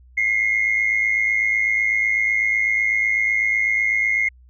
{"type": "tone pair together", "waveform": "sine", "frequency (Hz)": [2030, 2138], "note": ["B6", "C7"], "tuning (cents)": [47, 37], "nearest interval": "minor second", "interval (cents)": 90, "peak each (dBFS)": [-22, -17], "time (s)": [0.17, 4.29], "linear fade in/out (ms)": 10, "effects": ["tanh soft clip ceiling -10 dBFS", "added 62 Hz sine -46 dBFS peak until 4.49 s"]}